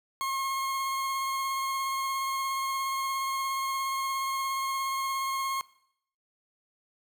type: tone with vibrato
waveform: 40% pulse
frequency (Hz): 1078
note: C#6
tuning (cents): -49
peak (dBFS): -28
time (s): 0.21-5.61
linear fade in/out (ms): 0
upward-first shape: sine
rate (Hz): 17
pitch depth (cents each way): 13
effects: noise-tail reverb RT60 0.7 s tail -20 dB re dry